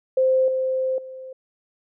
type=tone with level steps; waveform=sine; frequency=521 Hz; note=C5; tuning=7 cents flat; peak=-15 / -20 / -34 dBFS; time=0.17-1.33 s; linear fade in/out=5 ms; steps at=0.48 / 0.98 s; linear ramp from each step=2 ms; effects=none